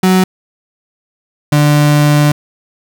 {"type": "tone pair in turn", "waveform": "35% pulse", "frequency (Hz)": [186.1, 147.71], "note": ["F#3", "D3"], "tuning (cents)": [10, 10], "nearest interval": "major third", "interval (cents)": 400, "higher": "first", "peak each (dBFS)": -5, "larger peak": "neither", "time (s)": [[0.03, 0.24], [1.52, 2.32]], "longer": "second", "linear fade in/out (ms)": 5, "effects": []}